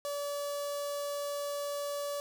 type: tone with notch filter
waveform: sawtooth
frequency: 574 Hz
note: D5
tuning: 40 cents flat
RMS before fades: -36 dBFS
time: 0.05-2.2 s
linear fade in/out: 0 ms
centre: 2100 Hz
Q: 0.82
effects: none